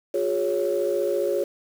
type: tone cluster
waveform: sine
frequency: 358.1 / 412.7 / 555 Hz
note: F4 / G#4 / C#5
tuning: +43 / -11 / +2 cents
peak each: -26 / -25 / -24 dBFS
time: 0.14-1.44 s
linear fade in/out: 5 ms
effects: tanh soft clip ceiling -13 dBFS + 7-bit